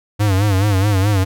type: tone with vibrato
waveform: square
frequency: 99.5 Hz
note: G2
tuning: 26 cents sharp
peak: -13 dBFS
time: 0.19-1.25 s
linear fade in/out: 20 ms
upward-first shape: sine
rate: 4.7 Hz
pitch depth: 110 cents each way
effects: none